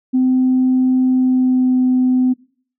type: tone with pitch glide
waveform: sine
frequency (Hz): 256.9 to 254.4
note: C4 to C4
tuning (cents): -32 to -48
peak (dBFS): -10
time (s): 0.13-2.34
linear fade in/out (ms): 20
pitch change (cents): -16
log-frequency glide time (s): 1.09-1.8
effects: noise-tail reverb RT60 0.5 s tail -22 dB re dry + tanh soft clip ceiling -7 dBFS